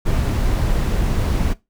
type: noise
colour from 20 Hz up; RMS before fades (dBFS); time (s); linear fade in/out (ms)
brown; -18; 0.05-1.54; 20
effects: noise-tail reverb RT60 0.2 s tail -19 dB re dry